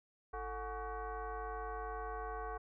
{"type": "tone with frequency modulation", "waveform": "sine", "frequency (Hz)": 339.7, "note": "F4", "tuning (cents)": -48, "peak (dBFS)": -39, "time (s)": [0.33, 2.58], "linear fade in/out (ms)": 10, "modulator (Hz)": 391, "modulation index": 2.6, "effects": []}